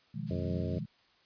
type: chord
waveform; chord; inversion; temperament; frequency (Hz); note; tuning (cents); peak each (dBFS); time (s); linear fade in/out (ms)
sine; F half-diminished seventh; second; equal; 123.47 / 155.56 / 174.61 / 207.7; Cb3 / Eb3 / F3 / Ab3; 0 / 0 / 0 / 0; -41 / -39 / -42 / -41; 0.14-0.86; 10
type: noise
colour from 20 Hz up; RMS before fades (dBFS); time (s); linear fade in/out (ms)
blue; -50; 0.26-0.81; 20
type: harmonic tone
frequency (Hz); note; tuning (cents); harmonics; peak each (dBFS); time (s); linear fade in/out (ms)
89.2; F2; +37; 1 / 2 / 3 / 4 / 5 / 6 / 7; -36 / -39 / -41 / -42 / -43 / -44 / -44; 0.3-0.79; 10
effects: white hiss -66 dBFS RMS until 1.25 s + resampled to 11025 Hz